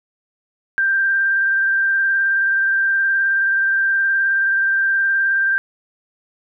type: tone with vibrato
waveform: sine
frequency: 1579 Hz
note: G6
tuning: 12 cents sharp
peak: -14 dBFS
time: 0.78-5.58 s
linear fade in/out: 0 ms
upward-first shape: triangle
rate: 19 Hz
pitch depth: 21 cents each way
effects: none